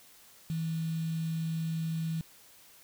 sine tone with quantisation, 162.3 Hz, E3, 27 cents flat, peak -30 dBFS, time 0.5-2.21 s, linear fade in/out 0 ms, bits 8, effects white hiss -57 dBFS RMS until 2.83 s

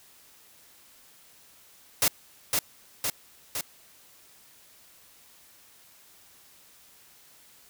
white noise with echo, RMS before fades -22 dBFS, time 2.02-2.08 s, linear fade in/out 2 ms, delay 510 ms, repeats 3, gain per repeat -3 dB, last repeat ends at 3.61 s, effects white hiss -56 dBFS RMS until 7.69 s

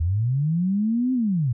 sine linear two-way sweep, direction up then down, 76.6 to 261.6 to 111.2 Hz, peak -19 dBFS, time 0-1.53 s, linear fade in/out 10 ms, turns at 1.13 s, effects none

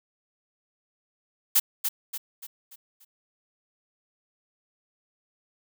blue noise with echo, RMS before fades -19 dBFS, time 1.55-1.6 s, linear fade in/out 10 ms, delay 290 ms, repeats 5, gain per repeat -7 dB, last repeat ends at 3.05 s, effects none

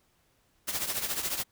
white noise with tremolo, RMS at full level -29 dBFS, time 0.67-1.44 s, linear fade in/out 20 ms, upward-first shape triangle, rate 14 Hz, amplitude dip 75%, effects pink hiss -69 dBFS RMS until 1.51 s

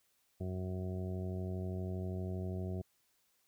harmonic tone, 92.5 Hz, F#2, in tune, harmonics 1 / 2 / 3 / 4 / 5 / 6 / 7 / 8, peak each -38 / -42 / -53 / -45 / -54 / -58 / -50 / -60 dBFS, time 0.4-2.82 s, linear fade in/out 10 ms, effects white hiss -75 dBFS RMS until 3.47 s

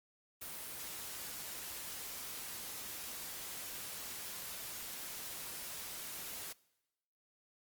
white noise, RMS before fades -45 dBFS, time 0.41-6.53 s, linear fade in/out 10 ms, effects noise-tail reverb RT60 1.0 s tail -23 dB re dry + Opus 32 kbps

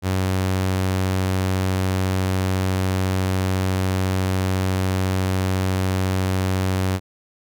sawtooth tone, 94 Hz, F#2, 28 cents sharp, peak -15 dBFS, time 0.02-7 s, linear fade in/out 50 ms, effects none

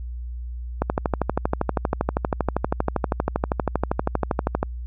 click train, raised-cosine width 1 ms, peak -6 dBFS, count 49, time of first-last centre 0.82-4.63 s, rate 12.6 Hz, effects added 60 Hz sine -29 dBFS peak until 4.86 s

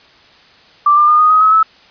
sine tone with pitch steps, 1174.7 / 1195.2 / 1216.1 / 1237.4 / 1259 / 1281 / 1303.4 Hz, D6 / D6 / D#6 / D#6 / D#6 / E6 / E6, 0 / +30 / -40 / -10 / +20 / -50 / -20 cents, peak -6 dBFS, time 0.86-1.63 s, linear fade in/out 5 ms, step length 110 ms, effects white hiss -45 dBFS RMS until 1.9 s + resampled to 11025 Hz

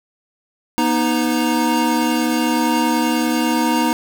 square tone cluster, 241.6 / 312 / 504 / 935 Hz, B3 / D#4 / B4 / A#5, -38 / +5 / +35 / +5 cents, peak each -20 / -20 / -29 / -23 dBFS, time 0.78-3.93 s, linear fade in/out 0 ms, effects none

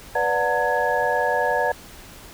sine tone cluster, 493.3 / 584 / 731 / 906 / 1675 Hz, B4 / D5 / F#5 / A#5 / G#6, -2 / -10 / -21 / -50 / +14 cents, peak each -25 dBFS, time 0.15-1.72 s, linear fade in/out 5 ms, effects pink hiss -43 dBFS RMS until 2.33 s

